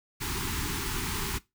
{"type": "band-stop noise", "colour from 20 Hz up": "pink", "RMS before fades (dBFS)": -32, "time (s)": [0.2, 1.39], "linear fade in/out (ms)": 20, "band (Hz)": [430, 820], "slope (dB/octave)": 96, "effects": ["noise-tail reverb RT60 0.2 s tail -19 dB re dry"]}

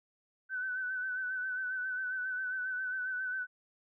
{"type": "tone with vibrato", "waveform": "sine", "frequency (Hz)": 1512, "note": "F#6", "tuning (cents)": 37, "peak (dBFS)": -33, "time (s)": [0.49, 3.47], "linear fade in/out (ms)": 50, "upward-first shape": "sine", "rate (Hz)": 7.4, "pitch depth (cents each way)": 39, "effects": []}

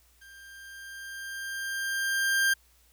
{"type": "tone with level ramp", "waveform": "40% pulse", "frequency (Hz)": 1590, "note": "G6", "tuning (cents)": 24, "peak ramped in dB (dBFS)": [-48, -20], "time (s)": [0.21, 2.54], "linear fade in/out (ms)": 10, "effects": ["added 60 Hz sine -63 dBFS peak until 2.92 s", "white hiss -64 dBFS RMS until 2.92 s"]}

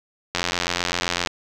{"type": "click train", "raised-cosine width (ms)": 0.2, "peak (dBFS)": -4, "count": 82, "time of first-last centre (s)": [0.35, 1.273], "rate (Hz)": 87.8, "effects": []}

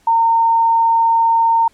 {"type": "tone", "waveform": "sine", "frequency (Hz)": 915, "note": "A#5", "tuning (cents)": -32, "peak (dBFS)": -10, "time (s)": [0.07, 1.68], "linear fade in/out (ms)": 5, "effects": ["pink hiss -55 dBFS RMS until 1.73 s", "low-pass 11000 Hz 12 dB/octave"]}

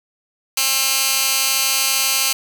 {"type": "tone with high-pass filter", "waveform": "15% pulse", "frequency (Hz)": 267.6, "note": "C4", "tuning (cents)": 39, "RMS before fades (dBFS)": -18, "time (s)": [0.57, 2.33], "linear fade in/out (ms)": 5, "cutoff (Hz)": 3400, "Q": 0.58, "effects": []}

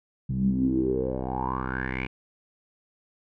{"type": "tone with low-pass filter sweep", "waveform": "10% pulse", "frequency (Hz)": 64.3, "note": "C2", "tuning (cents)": -30, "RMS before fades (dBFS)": -27, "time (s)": [0.29, 2.07], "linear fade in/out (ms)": 10, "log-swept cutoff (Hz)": [150, 2500], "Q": 8.9, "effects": []}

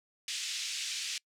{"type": "band-pass noise", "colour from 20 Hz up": "pink", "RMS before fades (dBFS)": -37, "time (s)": [0.28, 1.18], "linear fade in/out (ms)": 2, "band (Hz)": [2500, 7600], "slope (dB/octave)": 24, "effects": ["noise-tail reverb RT60 0.1 s tail -26 dB re dry"]}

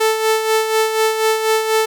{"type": "tone with tremolo", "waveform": "sawtooth", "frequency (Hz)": 440, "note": "A4", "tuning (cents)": 0, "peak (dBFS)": -8, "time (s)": [0, 1.86], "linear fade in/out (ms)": 10, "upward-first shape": "sine", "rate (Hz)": 4.1, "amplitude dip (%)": 55, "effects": []}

